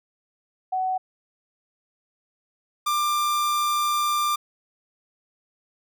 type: tone pair in turn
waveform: sine / 45% pulse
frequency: 749 / 1189 Hz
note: F#5 / D6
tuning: +21 / +21 cents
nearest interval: minor sixth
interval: 800 cents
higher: second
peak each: -22 / -21 dBFS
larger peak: second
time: 0.72-0.98 / 2.86-4.36 s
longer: second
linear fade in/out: 10 ms
effects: none